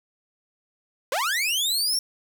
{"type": "linear sweep", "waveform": "sawtooth", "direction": "up", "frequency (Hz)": [470, 5588], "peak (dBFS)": -19, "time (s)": [1.12, 1.99], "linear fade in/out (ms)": 2, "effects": []}